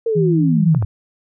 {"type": "linear sweep", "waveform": "sine", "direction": "down", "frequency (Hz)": [466.2, 91.5], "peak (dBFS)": -15, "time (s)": [0.06, 0.85], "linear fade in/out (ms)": 5}
{"type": "tone with vibrato", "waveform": "sine", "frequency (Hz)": 162, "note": "E3", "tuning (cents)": -30, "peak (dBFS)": -14, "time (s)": [0.15, 0.79], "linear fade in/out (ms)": 20, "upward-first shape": "triangle", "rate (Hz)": 8.2, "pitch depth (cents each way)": 11}
{"type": "clicks", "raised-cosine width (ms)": 1, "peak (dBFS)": -14, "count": 2, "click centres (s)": [0.748, 0.825]}
{"effects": []}